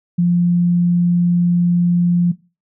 sine tone, 174.61 Hz, F3, in tune, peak -11 dBFS, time 0.18-2.32 s, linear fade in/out 10 ms, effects noise-tail reverb RT60 0.3 s tail -19 dB re dry

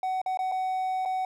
triangle tone with dropouts, 750 Hz, F#5, 23 cents sharp, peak -24 dBFS, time 0.03-1.25 s, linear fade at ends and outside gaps 2 ms, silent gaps 0.216-0.261 / 0.373-0.39 / 0.516-0.52 / 1.052-1.057 s, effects none

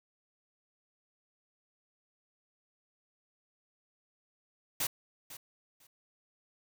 white noise with echo, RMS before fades -32 dBFS, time 4.8-4.87 s, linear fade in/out 5 ms, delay 500 ms, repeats 2, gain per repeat -15 dB, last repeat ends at 5.87 s, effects none

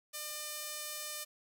sawtooth tone with band-pass filter, 601 Hz, D5, 40 cents sharp, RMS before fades -42 dBFS, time 0.13-1.25 s, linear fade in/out 20 ms, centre 11000 Hz, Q 0.65, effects none

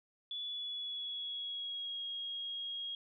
sine tone with pitch glide, 3432 to 3277 Hz, A7 to G#7, -44 to -24 cents, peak -38 dBFS, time 0.31-2.95 s, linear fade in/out 2 ms, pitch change -80 cents, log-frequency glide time 0.44-2.04 s, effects none

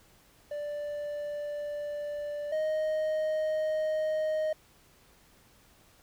triangle tone pair in turn, 587.3 / 622.2 Hz, D5 / D#5, 0 / 0 cents, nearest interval minor second, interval 100 cents, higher second, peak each -31 / -25 dBFS, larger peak second, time 0.51-2.52 / 2.52-4.53 s, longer neither, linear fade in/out 5 ms, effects pink hiss -61 dBFS RMS until 6.02 s

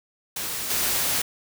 white noise with level steps, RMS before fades -30 / -24 dBFS, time 0.36-1.22 s, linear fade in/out 5 ms, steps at 0.7 s, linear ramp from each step 5 ms, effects none

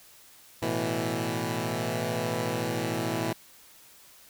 10% pulse chord, A suspended second, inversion none, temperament equal, 110 / 123.47 / 164.81 Hz, A2 / B2 / E3, 0 / 0 / 0 cents, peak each -24 dBFS, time 0.62-3.33 s, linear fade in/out 5 ms, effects white hiss -54 dBFS RMS until 4.29 s

